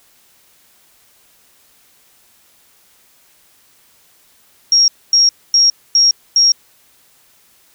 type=tone bursts; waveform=sine; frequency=5588 Hz; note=F8; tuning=in tune; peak=-7 dBFS; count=5; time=4.72-6.52 s; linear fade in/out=2 ms; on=160 ms; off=250 ms; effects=white hiss -52 dBFS RMS until 7.74 s